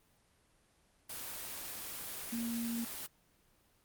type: tone in noise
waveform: sine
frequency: 233.1 Hz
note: A#3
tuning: in tune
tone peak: -35 dBFS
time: 2.32-2.85 s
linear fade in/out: 10 ms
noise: white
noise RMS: -43 dBFS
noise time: 1.09-3.07 s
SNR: +5 dB
effects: pink hiss -70 dBFS RMS until 3.84 s + Opus 24 kbps